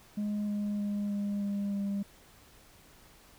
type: tone with pitch steps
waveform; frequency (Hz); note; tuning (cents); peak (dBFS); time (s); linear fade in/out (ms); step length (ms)
sine; 208 / 206.3 / 204.7 / 203 / 201.4 / 199.76; G#3 / G#3 / G#3 / G#3 / G3 / G3; +3 / -11 / -25 / -39 / +47 / +33; -27; 0.17-2.03; 10; 310
effects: tanh soft clip ceiling -29 dBFS + pink hiss -58 dBFS RMS until 3.38 s